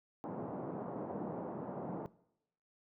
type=band-pass noise; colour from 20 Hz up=pink; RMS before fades=-42 dBFS; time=0.24-2.06 s; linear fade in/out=0 ms; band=150 to 910 Hz; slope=24 dB/octave; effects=noise-tail reverb RT60 0.8 s tail -20 dB re dry